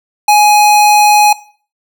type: tone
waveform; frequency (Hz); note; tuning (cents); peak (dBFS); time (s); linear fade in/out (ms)
square; 836; G#5; +11; -5; 0.28-1.33; 5
effects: noise-tail reverb RT60 0.4 s tail -17 dB re dry